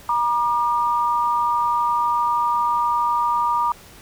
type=tone pair together; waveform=sine; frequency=952.4 / 1200 Hz; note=A#5 / D6; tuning=+37 / +37 cents; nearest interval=major third; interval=400 cents; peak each=-19 / -21 dBFS; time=0.09-3.72 s; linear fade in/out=2 ms; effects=pink hiss -45 dBFS RMS until 4.01 s